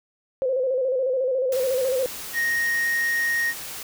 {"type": "tone with vibrato", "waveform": "sine", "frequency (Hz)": 518, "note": "C5", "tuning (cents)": -17, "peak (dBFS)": -20, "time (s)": [0.42, 2.06], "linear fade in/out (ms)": 0, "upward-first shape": "square", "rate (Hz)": 14, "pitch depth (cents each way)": 56}
{"type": "noise", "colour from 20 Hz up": "white", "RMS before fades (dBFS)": -35, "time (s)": [1.52, 3.83], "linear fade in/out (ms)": 2}
{"type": "tone", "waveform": "triangle", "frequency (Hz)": 1866, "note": "A#6", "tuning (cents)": 1, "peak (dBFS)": -19, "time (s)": [2.33, 3.54], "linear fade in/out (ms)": 50}
{"effects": []}